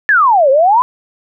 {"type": "exponential two-way sweep", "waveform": "sine", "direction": "down then up", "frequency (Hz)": [1788, 517, 1040], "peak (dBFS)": -6, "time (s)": [0.09, 0.82], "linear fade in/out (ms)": 0, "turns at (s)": 0.5, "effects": []}